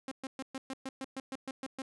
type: tone bursts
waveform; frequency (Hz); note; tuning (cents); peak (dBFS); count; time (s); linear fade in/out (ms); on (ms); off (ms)
sawtooth; 265.8; C4; +27; -33; 12; 0.08-1.82; 2; 35; 120
effects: resampled to 24000 Hz

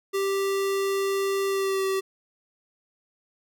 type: tone with pitch glide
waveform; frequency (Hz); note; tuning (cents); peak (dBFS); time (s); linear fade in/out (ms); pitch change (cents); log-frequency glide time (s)
square; 392 to 385; G4 to G4; 0 to -31; -24; 0.13-2.01; 20; -31; 1.47-1.85
effects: none

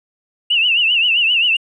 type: tone with vibrato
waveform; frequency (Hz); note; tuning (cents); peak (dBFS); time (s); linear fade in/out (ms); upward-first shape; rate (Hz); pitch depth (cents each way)
triangle; 2794; F7; 0; -8; 0.5-1.57; 10; triangle; 7.6; 140
effects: tanh soft clip ceiling -10 dBFS + resampled to 24000 Hz

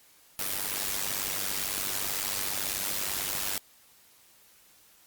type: noise with amplitude modulation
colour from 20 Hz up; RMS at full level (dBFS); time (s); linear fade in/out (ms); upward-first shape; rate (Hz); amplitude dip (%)
white; -28; 0.39-3.58; 2; sine; 98; 80
effects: white hiss -59 dBFS RMS until 5.06 s + Opus 48 kbps

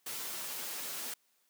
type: noise with comb filter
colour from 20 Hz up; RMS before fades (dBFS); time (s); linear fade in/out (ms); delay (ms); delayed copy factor
white; -40; 0.06-1.14; 5; 10; -0.5
effects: white hiss -73 dBFS RMS until 1.49 s + high-pass 200 Hz 12 dB/octave

